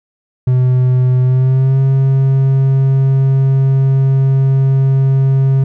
triangle tone with pitch glide, 127.1 to 134.66 Hz, C3 to C#3, -50 to -50 cents, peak -6 dBFS, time 0.47-5.64 s, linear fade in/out 5 ms, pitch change +100 cents, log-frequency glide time 1.22-1.79 s, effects none

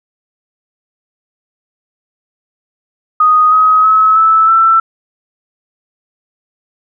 sine tone with pitch steps, 1244.5 / 1266.3 / 1288.4 / 1310.9 / 1333.8 Hz, D#6 / D#6 / E6 / E6 / E6, 0 / +30 / -40 / -10 / +20 cents, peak -5 dBFS, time 3.2-4.8 s, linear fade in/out 5 ms, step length 320 ms, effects none

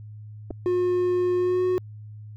clicks, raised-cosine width 2 ms, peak -20 dBFS, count 2, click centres 0.506 / 0.509 s
triangle tone with pitch glide, 359.5 to 366 Hz, F#4 to F#4, -50 to -19 cents, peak -18 dBFS, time 0.66-1.78 s, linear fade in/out 0 ms, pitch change +31 cents, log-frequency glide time 1.39-1.64 s
effects added 106 Hz sine -38 dBFS peak until 2.36 s

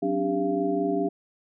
sine tone cluster, 186.1 / 268 / 293.1 / 396.7 / 686 Hz, F#3 / C4 / D4 / G4 / F5, +10 / +42 / -3 / +21 / -31 cents, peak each -33 / -32 / -27 / -27 / -30 dBFS, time 0.02-1.09 s, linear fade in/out 10 ms, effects none

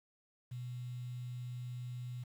sine tone with quantisation, 123.47 Hz, B2, in tune, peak -40 dBFS, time 0.51-2.24 s, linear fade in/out 10 ms, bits 10, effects none

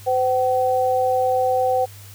sine tone pair together, 511.2 / 762 Hz, C5 / G5, -40 / -49 cents, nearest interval perfect fifth, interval 691 cents, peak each -19 dBFS, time 0.06-1.86 s, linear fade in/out 20 ms, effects added 100 Hz sine -40 dBFS peak until 2.14 s + white hiss -45 dBFS RMS until 2.14 s

